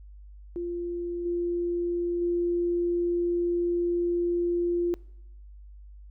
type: tone with level steps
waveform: sine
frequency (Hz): 347.1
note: F4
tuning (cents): -11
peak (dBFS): -29 / -25 / -23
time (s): 0.56-4.94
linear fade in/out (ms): 0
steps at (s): 1.25 / 2.21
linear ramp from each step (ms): 10
effects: noise-tail reverb RT60 0.8 s tail -24 dB re dry + added 50 Hz sine -44 dBFS peak until 6.1 s